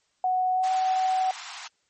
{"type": "tone with pitch glide", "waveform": "sine", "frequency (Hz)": [740, 751.6], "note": ["F#5", "F#5"], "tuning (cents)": [0, 27], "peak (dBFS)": -21, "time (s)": [0.24, 1.31], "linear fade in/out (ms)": 2, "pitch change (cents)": 27, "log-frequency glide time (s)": [0.54, 0.66]}
{"type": "high-pass noise", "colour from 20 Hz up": "pink", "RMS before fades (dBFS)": -39, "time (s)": [0.63, 1.68], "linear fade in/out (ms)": 10, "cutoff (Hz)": 720, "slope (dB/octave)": 96}
{"effects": ["white hiss -70 dBFS RMS until 1.89 s", "MP3 32 kbps"]}